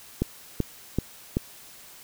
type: click train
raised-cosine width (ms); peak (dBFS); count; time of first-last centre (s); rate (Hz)
3; -10; 4; 0.22-1.369; 2.61
effects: white hiss -48 dBFS RMS until 2.03 s